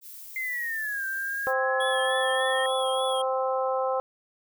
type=noise; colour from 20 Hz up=violet; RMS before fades=-43 dBFS; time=0.01-1.54 s; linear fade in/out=50 ms
type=linear two-way sweep; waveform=sine; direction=down then up; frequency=2093 to 1568 to 1839 Hz; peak=-28 dBFS; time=0.36-2.66 s; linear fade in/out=2 ms; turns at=1.06 s
type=harmonic tone; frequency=261.6 Hz; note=C4; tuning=in tune; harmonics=2 / 3 / 4 / 5; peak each=-26 / -30 / -32 / -34 dBFS; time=1.47-4 s; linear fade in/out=0 ms
type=tone with vibrato; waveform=square; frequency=3322 Hz; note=G#7; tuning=in tune; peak=-32 dBFS; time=1.8-3.22 s; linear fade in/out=5 ms; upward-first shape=triangle; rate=3.4 Hz; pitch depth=58 cents each way
effects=none